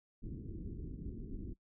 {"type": "low-pass noise", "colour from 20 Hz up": "pink", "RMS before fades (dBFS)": -44, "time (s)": [0.22, 1.54], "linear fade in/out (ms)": 20, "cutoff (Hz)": 370, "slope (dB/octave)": 48, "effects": ["noise-tail reverb RT60 0.1 s tail -19 dB re dry"]}